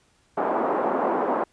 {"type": "band-pass noise", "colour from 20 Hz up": "white", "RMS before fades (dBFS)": -24, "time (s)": [0.37, 1.44], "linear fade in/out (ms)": 5, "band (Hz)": [250, 1000], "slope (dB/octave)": 24, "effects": ["pink hiss -63 dBFS RMS until 1.52 s", "resampled to 22050 Hz"]}